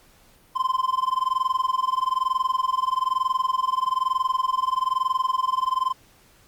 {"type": "tone with amplitude modulation", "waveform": "triangle", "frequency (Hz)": 1037, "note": "C6", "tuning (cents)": -16, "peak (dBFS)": -15, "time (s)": [0.55, 5.93], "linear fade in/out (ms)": 20, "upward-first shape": "sine", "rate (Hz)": 21.1, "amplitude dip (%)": 95, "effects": ["pink hiss -56 dBFS RMS until 6.47 s", "Opus 48 kbps"]}